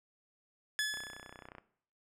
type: tone with exponential decay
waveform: sawtooth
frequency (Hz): 1712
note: A6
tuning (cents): -48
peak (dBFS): -25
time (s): 0.79-1.48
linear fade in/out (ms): 0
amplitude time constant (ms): 150
type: click train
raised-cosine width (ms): 0.5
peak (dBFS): -33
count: 21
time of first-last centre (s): 0.94-1.583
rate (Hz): 31.1
effects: noise-tail reverb RT60 0.6 s tail -17 dB re dry + low-pass 11000 Hz 12 dB/octave